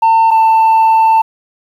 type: tone pair in turn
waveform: sine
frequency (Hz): 900 / 891.2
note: A5 / A5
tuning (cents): +39 / +22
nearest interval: unison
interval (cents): 17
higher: first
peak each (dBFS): -3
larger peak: neither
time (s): 0.02-0.31 / 0.31-1.22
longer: second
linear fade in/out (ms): 10
effects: tanh soft clip ceiling -5 dBFS + 7-bit